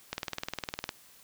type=click train; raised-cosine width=0.2 ms; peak=-15 dBFS; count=16; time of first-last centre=0.13-0.891 s; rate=19.7 Hz; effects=white hiss -57 dBFS RMS until 1.23 s